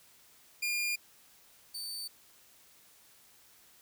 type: tone pair in turn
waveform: sawtooth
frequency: 2413 / 4555 Hz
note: D7 / C#8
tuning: +46 / +46 cents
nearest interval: major seventh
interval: 1100 cents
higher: second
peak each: -27 / -35 dBFS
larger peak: first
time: 0.62-0.96 / 1.74-2.08 s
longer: neither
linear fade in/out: 10 ms
effects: white hiss -61 dBFS RMS until 3.81 s